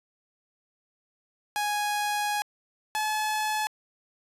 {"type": "tone pair in turn", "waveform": "sawtooth", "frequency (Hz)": [830.6, 857.4], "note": ["G#5", "A5"], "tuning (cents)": [0, -45], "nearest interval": "minor second", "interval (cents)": 55, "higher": "second", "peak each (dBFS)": -22, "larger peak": "neither", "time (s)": [[1.56, 2.42], [2.95, 3.67]], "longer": "first", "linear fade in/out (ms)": 0, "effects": ["resampled to 32000 Hz"]}